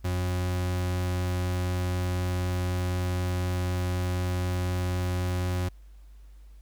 40% pulse tone, 90.4 Hz, F#2, 40 cents flat, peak -25 dBFS, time 0.04-5.69 s, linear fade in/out 10 ms, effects added 50 Hz sine -46 dBFS peak until 6.61 s + pink hiss -67 dBFS RMS until 6.61 s

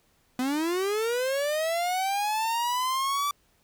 45% pulse linear sweep, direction up, 246.9 to 1166 Hz, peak -25 dBFS, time 0.39-3.31 s, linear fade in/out 2 ms, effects pink hiss -66 dBFS RMS until 3.63 s

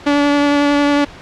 sawtooth tone with vibrato, 288 Hz, D4, 34 cents flat, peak -7 dBFS, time 0.06-1.05 s, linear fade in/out 10 ms, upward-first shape triangle, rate 11 Hz, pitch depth 13 cents each way, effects pink hiss -36 dBFS RMS until 1.21 s + low-pass 4000 Hz 12 dB/octave

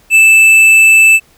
sine tone with tanh clipping, 2637 Hz, E7, in tune, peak -4 dBFS, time 0.1-1.2 s, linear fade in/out 50 ms, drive 9 dB, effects pink hiss -48 dBFS RMS until 1.37 s

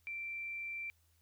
sine tone, 2349 Hz, D7, in tune, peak -39 dBFS, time 0.07-0.9 s, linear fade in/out 0 ms, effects added 82 Hz sine -70 dBFS peak until 1.21 s + white hiss -75 dBFS RMS until 1.21 s

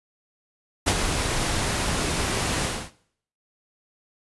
pink noise with ADSR envelope, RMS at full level -18 dBFS, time 0.86-2.91 s, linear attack 20 ms, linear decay 51 ms, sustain -7 dB, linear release 280 ms, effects noise-tail reverb RT60 0.6 s tail -18 dB re dry + resampled to 24000 Hz

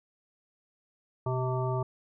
harmonic tone with a mistuned harmonic, 128.8 Hz, C3, 27 cents flat, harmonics 1 / 3 / 5 / 7 / 9, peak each -29 / -34 / -36 / -37 / -39 dBFS, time 1.26-1.83 s, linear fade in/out 5 ms, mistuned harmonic 1, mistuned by -40 cents, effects none

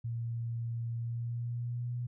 sine tone with pitch glide, 116.54 to 121.63 Hz, A#2 to B2, 0 to -26 cents, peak -33 dBFS, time 0.04-2.07 s, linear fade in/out 10 ms, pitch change +74 cents, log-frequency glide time 0.96-1.95 s, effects none

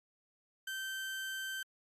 30% pulse tone, 1552 Hz, G6, 18 cents flat, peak -35 dBFS, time 0.67-1.63 s, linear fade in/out 5 ms, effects MP3 64 kbps

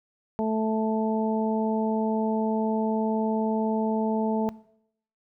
harmonic tone, 219.5 Hz, A3, 4 cents flat, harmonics 1 / 2 / 3 / 4, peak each -26 / -29 / -31 / -32 dBFS, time 0.39-4.49 s, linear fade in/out 0 ms, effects noise-tail reverb RT60 0.7 s tail -20 dB re dry

